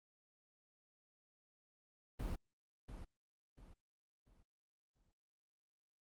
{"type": "noise with echo", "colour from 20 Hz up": "brown", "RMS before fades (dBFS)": -41, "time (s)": [2.19, 2.36], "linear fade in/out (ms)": 10, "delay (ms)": 690, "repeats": 4, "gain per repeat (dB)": -9, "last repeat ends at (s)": 5.12, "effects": ["Opus 32 kbps"]}